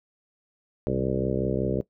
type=harmonic tone with a mistuned harmonic; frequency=65.41 Hz; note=C2; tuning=in tune; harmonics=1 / 2 / 3 / 4 / 5 / 6 / 7 / 8 / 9; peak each=-36 / -31 / -31 / -34 / -32 / -31 / -30 / -35 / -34 dBFS; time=0.87-1.81 s; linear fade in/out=0 ms; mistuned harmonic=2; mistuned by=-58 cents; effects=noise-tail reverb RT60 0.1 s tail -17 dB re dry